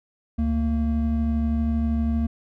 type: tone pair together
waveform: triangle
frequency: 72 / 228.6 Hz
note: D2 / A#3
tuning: -34 / -34 cents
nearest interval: octave + minor sixth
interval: 2000 cents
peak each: -21 dBFS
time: 0.38-2.27 s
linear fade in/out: 10 ms
effects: none